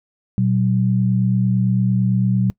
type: tone pair together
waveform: sine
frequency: 120 / 188.9 Hz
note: B2 / F#3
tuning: -49 / +36 cents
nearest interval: minor sixth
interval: 785 cents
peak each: -17 dBFS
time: 0.38-2.5 s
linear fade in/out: 0 ms
effects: noise-tail reverb RT60 0.1 s tail -24 dB re dry